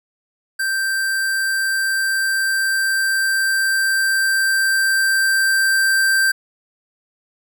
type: tone with level ramp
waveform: square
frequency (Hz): 1568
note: G6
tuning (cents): 0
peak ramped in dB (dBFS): -19 to -14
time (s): 0.59-6.32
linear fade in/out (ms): 10
effects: none